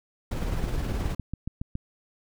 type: noise with tremolo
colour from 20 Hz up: brown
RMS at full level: -27 dBFS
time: 0.31-1.15 s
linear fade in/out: 5 ms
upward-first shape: triangle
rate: 19 Hz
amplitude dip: 40%
type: click train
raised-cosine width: 5 ms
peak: -19 dBFS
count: 9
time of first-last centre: 0.64-1.754 s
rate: 7.18 Hz
effects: none